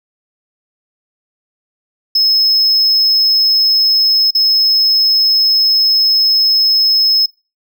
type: tone with dropouts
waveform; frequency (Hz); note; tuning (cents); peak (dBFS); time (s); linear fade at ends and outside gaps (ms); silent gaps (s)
triangle; 5180; E8; -31; -7; 2.15-7.26; 5; 4.308-4.349
effects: noise-tail reverb RT60 0.3 s tail -24 dB re dry